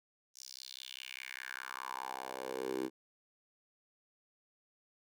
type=tone with high-pass filter sweep; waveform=10% pulse; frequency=65 Hz; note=C2; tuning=11 cents flat; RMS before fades=-43 dBFS; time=0.34-2.9 s; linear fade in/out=50 ms; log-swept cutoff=6100 to 320 Hz; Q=3.8; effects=none